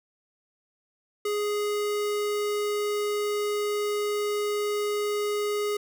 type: tone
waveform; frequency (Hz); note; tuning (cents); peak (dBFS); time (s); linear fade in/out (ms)
square; 415.3; G#4; 0; -26; 1.25-5.77; 5
effects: none